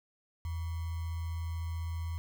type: tone with sample-and-hold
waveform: sine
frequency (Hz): 82.9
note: E2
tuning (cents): +10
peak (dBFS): -33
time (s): 0.45-2.18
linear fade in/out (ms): 0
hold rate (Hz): 1050
effects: none